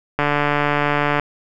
click train, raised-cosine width 0.5 ms, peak -3 dBFS, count 148, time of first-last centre 0.19-1.197 s, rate 146 Hz, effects none

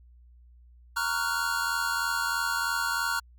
square chord, Gb major seventh, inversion first, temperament equal with one note detuned, 932.3 / 1115.2 / 1396.9 / 1480 Hz, Bb5 / Db6 / F6 / Gb6, 0 / +10 / 0 / 0 cents, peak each -34 / -36 / -30 / -32 dBFS, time 0.96-3.2 s, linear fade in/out 10 ms, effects added 60 Hz sine -51 dBFS peak until 3.38 s + MP3 96 kbps

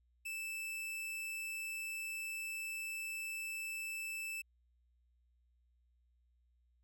45% pulse tone, 2637 Hz, E7, in tune, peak -40 dBFS, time 0.25-4.42 s, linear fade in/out 10 ms, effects added 60 Hz sine -70 dBFS peak until 6.83 s

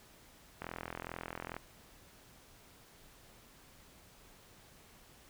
click train, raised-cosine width 0.5 ms, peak -25 dBFS, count 41, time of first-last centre 0.62-1.566 s, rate 42.3 Hz, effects pink hiss -60 dBFS RMS until 5.29 s

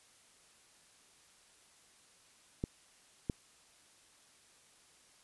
clicks, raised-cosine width 3 ms, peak -21 / -20 dBFS, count 2, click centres 2.639 / 3.298 s, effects white hiss -64 dBFS RMS until 5.23 s + resampled to 24000 Hz

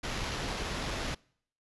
pink noise with sample-and-hold, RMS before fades -35 dBFS, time 0.03-1.15 s, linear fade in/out 10 ms, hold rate 8820 Hz, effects noise-tail reverb RT60 0.6 s tail -25 dB re dry + resampled to 24000 Hz

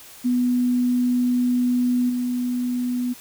sine tone with level steps, 246.9 Hz, B3, in tune, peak -17 / -21 dBFS, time 0.24-3.14 s, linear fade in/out 20 ms, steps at 2.09 s, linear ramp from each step 10 ms, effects white hiss -44 dBFS RMS until 3.2 s

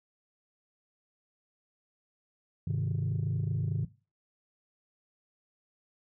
sine chord, Ab major, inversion none, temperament equal with one note detuned, 102.16 / 130.81 / 155.56 Hz, Ab2 / C3 / Eb3, -28 / 0 / 0 cents, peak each -31 dBFS, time 2.67-3.85 s, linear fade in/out 5 ms, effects noise-tail reverb RT60 0.3 s tail -17 dB re dry + tanh soft clip ceiling -24 dBFS

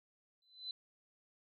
sine tone with exponential growth, 4024 Hz, B7, 32 cents sharp, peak -37 dBFS, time 0.42-0.71 s, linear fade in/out 2 ms, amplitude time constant 63 ms, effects none

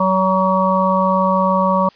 harmonic tone, 188.6 Hz, F#3, 33 cents sharp, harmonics 1 / 3 / 5 / 6, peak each -18 / -18 / -18 / -18 dBFS, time 0-1.89 s, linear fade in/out 5 ms, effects white hiss -49 dBFS RMS until 1.95 s + resampled to 11025 Hz

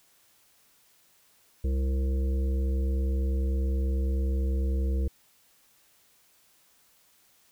harmonic tone with a mistuned harmonic, 66.3 Hz, C2, 23 cents sharp, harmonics 1 / 3 / 5 / 7 / 8, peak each -24 / -38 / -40 / -41 / -48 dBFS, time 1.64-5.08 s, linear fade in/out 5 ms, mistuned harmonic 7, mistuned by -17 cents, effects white hiss -63 dBFS RMS until 7.51 s

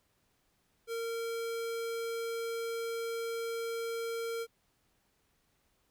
square tone, 460 Hz, A#4, 23 cents flat, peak -35 dBFS, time 0.87-4.47 s, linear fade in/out 50 ms, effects pink hiss -74 dBFS RMS until 5.9 s

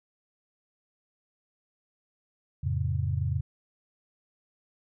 sine chord, F augmented, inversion none, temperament just, 87.31 / 109.13 / 136.42 Hz, F2 / A2 / C#3, 0 / -14 / -27 cents, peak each -29 / -31 / -30 dBFS, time 2.63-3.41 s, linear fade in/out 10 ms, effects none

